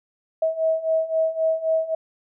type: beating tone pair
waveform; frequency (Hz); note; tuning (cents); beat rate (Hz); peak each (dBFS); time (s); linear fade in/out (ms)
sine; 641 / 644.8; E5 / E5; -49 / -38; 3.8; -24 / -21; 0.42-1.95; 5
effects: none